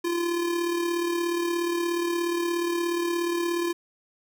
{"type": "tone with amplitude modulation", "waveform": "square", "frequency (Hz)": 343.6, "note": "F4", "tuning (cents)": -28, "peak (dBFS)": -23, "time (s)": [0.04, 3.73], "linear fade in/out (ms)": 10, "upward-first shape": "sine", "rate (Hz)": 36.9, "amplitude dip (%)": 45, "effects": []}